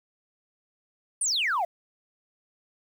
sine exponential sweep, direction down, 9790 to 638 Hz, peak -22 dBFS, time 1.21-1.65 s, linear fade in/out 5 ms, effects tanh soft clip ceiling -20 dBFS + 9-bit

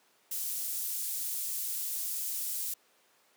pink high-pass noise, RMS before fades -35 dBFS, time 0.31-2.74 s, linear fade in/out 5 ms, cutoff 9800 Hz, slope 12 dB/octave, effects pink hiss -66 dBFS RMS until 3.36 s + high-pass 400 Hz 12 dB/octave

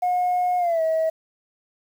sine tone with pitch glide, 721 to 642.3 Hz, F#5 to E5, -45 to -45 cents, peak -17 dBFS, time 0.02-1.1 s, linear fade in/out 10 ms, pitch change -200 cents, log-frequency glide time 0.58-0.82 s, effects tanh soft clip ceiling -16 dBFS + 8-bit

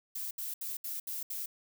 violet noise bursts, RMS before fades -38 dBFS, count 6, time 0.15-1.46 s, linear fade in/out 5 ms, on 160 ms, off 70 ms, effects none

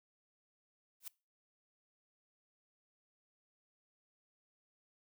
blue noise with exponential growth, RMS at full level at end -39 dBFS, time 1-1.08 s, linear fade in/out 5 ms, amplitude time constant 17 ms, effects noise-tail reverb RT60 0.3 s tail -23 dB re dry

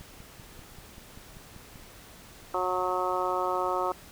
click train, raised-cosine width 5 ms, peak -35 dBFS, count 10, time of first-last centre 0.01-1.758 s, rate 5.15 Hz
harmonic tone, 182.7 Hz, F#3, 22 cents flat, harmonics 2 / 3 / 4 / 5 / 6 / 7, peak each -33 / -33 / -33 / -33 / -33 / -33 dBFS, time 2.54-3.92 s, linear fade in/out 2 ms
effects pink hiss -50 dBFS RMS until 4.11 s

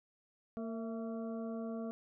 harmonic tone with a mistuned harmonic, 228.2 Hz, A#3, 37 cents flat, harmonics 1 / 2 / 3 / 5 / 6, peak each -39 / -45 / -46 / -55 / -60 dBFS, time 0.57-1.91 s, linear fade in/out 0 ms, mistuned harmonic 3, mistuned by -53 cents, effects none

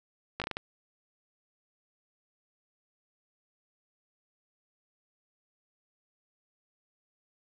slowing click train, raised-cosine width 0.3 ms, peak -17 dBFS, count 6, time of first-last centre 0.4-0.569 s, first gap 17 ms, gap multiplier 1.35, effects none

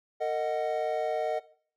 triangle chord, D# minor, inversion second, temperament equal with one note detuned, 456.6 / 622.3 / 740 Hz, A#4 / D#5 / F#5, -36 / 0 / 0 cents, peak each -30 / -28 / -30 dBFS, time 0.2-1.4 s, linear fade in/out 20 ms, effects noise-tail reverb RT60 0.5 s tail -18 dB re dry

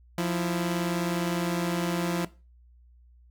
sawtooth tone pair together, 174.6 / 329.6 Hz, F3 / E4, 0 / 0 cents, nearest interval major seventh, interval 1100 cents, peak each -23 / -28 dBFS, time 0.18-2.25 s, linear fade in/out 2 ms, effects noise-tail reverb RT60 0.3 s tail -18 dB re dry + added 60 Hz sine -53 dBFS peak until 3.3 s

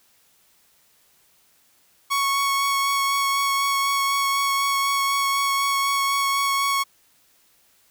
sawtooth tone with vibrato, 1108 Hz, C#6, 1 cent flat, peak -16 dBFS, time 2.1-6.84 s, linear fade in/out 20 ms, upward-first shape sine, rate 4 Hz, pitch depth 10 cents each way, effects white hiss -60 dBFS RMS until 7.9 s

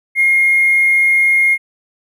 triangle tone with hard clipping, 2138 Hz, C7, 37 cents sharp, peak -9 dBFS, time 0.15-1.58 s, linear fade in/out 50 ms, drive 3 dB, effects none

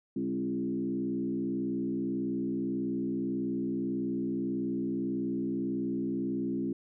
sine tone with frequency modulation, 269.1 Hz, C4, 49 cents sharp, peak -29 dBFS, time 0.16-6.73 s, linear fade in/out 5 ms, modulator 61.7 Hz, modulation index 1.3, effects none

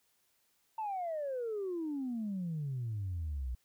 sine exponential sweep, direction down, 902 to 59.1 Hz, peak -33 dBFS, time 0.78-3.55 s, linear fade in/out 5 ms, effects tanh soft clip ceiling -31 dBFS + white hiss -74 dBFS RMS until 3.64 s

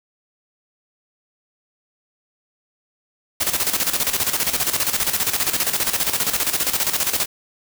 white noise with tremolo, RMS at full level -19 dBFS, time 3.4-7.26 s, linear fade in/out 10 ms, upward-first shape square, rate 15 Hz, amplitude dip 65%, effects none

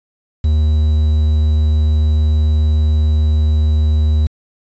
triangle tone with quantisation, 76.7 Hz, D#2, 24 cents flat, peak -8 dBFS, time 0.44-4.27 s, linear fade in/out 5 ms, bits 6, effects resampled to 16000 Hz

